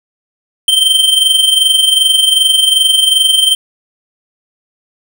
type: tone with amplitude modulation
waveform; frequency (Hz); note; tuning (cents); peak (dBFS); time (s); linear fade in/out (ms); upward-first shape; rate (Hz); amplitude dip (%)
square; 3126; G7; -6; -5; 0.68-3.55; 2; sine; 22.6; 60
effects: none